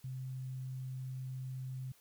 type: tone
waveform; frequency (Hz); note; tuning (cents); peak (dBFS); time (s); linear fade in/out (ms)
sine; 130; C3; -11; -39; 0.04-1.92; 5
effects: white hiss -66 dBFS RMS until 2 s